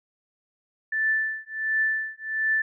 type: tone with tremolo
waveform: sine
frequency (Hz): 1760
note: A6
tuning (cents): 0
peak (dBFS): -19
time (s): 0.92-2.62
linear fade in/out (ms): 5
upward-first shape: triangle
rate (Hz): 1.4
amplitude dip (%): 100
effects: none